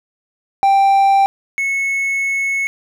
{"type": "tone pair in turn", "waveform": "triangle", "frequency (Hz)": [786, 2196], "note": ["G5", "C#7"], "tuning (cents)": [4, -17], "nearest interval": "octave + tritone", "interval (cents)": 1779, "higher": "second", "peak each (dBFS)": [-7, -14], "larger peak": "first", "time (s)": [[0.63, 1.26], [1.58, 2.67]], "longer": "second", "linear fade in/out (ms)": 0, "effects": []}